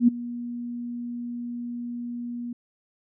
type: tone with ADSR envelope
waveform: sine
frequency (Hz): 240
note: B3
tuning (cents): -49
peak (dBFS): -11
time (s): 0-2.53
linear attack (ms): 78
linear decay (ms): 13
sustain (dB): -19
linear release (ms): 5
effects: none